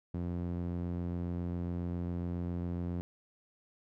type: tone with band-pass filter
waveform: sawtooth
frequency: 87.31 Hz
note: F2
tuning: in tune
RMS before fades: -36 dBFS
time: 0.14-3.01 s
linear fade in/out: 0 ms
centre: 190 Hz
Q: 0.93
effects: none